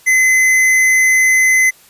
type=tone with tanh clipping; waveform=sine; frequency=2041 Hz; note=C7; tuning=44 cents flat; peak=-10 dBFS; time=0.06-1.71 s; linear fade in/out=20 ms; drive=17 dB; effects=white hiss -46 dBFS RMS until 1.89 s + resampled to 32000 Hz